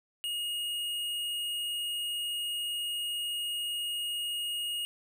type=tone with hard clipping; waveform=sine; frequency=2867 Hz; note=F7; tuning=45 cents sharp; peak=-33 dBFS; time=0.24-4.85 s; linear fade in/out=0 ms; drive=11 dB; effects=none